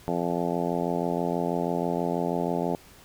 harmonic tone, 86.2 Hz, F2, 22 cents flat, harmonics 2 / 3 / 4 / 5 / 6 / 7 / 8 / 9 / 10, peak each -31 / -32 / -33 / -32 / -36 / -34 / -34 / -37 / -36 dBFS, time 0.08-2.75 s, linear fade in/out 0 ms, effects pink hiss -52 dBFS RMS until 3.04 s

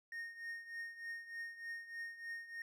triangle tone with tremolo, 1848 Hz, A#6, 16 cents flat, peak -39 dBFS, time 0.12-2.62 s, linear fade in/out 2 ms, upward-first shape triangle, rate 3.3 Hz, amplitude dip 80%, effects none

